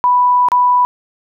sine tone with dropouts, 987.8 Hz, B5, in tune, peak -8 dBFS, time 0.04-0.85 s, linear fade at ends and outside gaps 0 ms, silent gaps 0.486-0.518 s, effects none

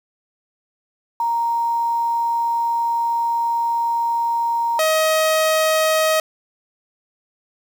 sine / sawtooth tone pair in turn, 932.3 / 631.4 Hz, A#5 / D#5, 0 / +25 cents, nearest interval perfect fifth, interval 675 cents, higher first, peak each -17 / -11 dBFS, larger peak second, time 1.2-4.79 / 4.79-6.2 s, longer first, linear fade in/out 2 ms, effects 7-bit

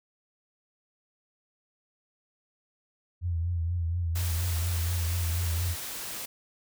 sine tone with vibrato, 85.3 Hz, F2, 40 cents flat, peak -26 dBFS, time 3.21-5.76 s, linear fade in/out 50 ms, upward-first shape triangle, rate 4.2 Hz, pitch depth 74 cents each way
white noise, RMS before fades -37 dBFS, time 4.15-6.26 s, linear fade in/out 10 ms
effects none

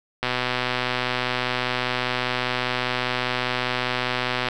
click train, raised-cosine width 0.3 ms, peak -7 dBFS, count 533, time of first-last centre 0.23-4.486 s, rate 125 Hz, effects none

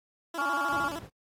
15% pulse tone with vibrato, 311.1 Hz, D#4, in tune, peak -28 dBFS, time 0.34-0.99 s, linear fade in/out 5 ms, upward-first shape square, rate 13 Hz, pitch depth 130 cents each way
harmonic tone, 280.2 Hz, C#4, 19 cents sharp, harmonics 3 / 4 / 5, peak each -33 / -31 / -30 dBFS, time 0.38-0.89 s, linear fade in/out 10 ms
brown noise, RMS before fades -39 dBFS, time 0.68-1.1 s, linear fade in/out 50 ms
effects high-pass 100 Hz 12 dB/octave + AAC 48 kbps

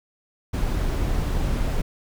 brown noise, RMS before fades -23 dBFS, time 0.53-1.82 s, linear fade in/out 10 ms, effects none

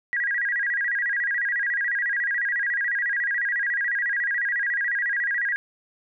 sine tone with vibrato, 1775 Hz, A6, 15 cents sharp, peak -22 dBFS, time 0.13-5.56 s, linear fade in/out 0 ms, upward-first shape square, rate 14 Hz, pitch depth 150 cents each way, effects none

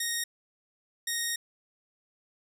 10% pulse tone pair in turn, 1864.7 / 1864.7 Hz, A#6 / A#6, 0 / 0 cents, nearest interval unison, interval 0 cents, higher neither, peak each -20 dBFS, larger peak neither, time 0-0.24 / 1.07-1.36 s, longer second, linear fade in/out 5 ms, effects none

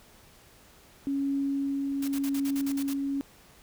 sine tone with tremolo, 277.2 Hz, C#4, in tune, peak -25 dBFS, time 1.07-3.21 s, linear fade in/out 0 ms, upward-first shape triangle, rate 0.91 Hz, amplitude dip 25%
white noise bursts, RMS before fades -40 dBFS, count 9, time 2.02-2.936 s, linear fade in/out 5 ms, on 60 ms, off 47 ms
effects pink hiss -56 dBFS RMS until 3.62 s

